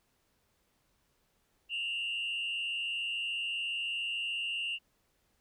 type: tone with frequency modulation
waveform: sine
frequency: 2794 Hz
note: F7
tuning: in tune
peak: -31 dBFS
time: 1.69-4.79 s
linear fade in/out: 50 ms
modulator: 113 Hz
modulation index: 0.85
effects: tanh soft clip ceiling -29 dBFS + pink hiss -74 dBFS RMS until 5.4 s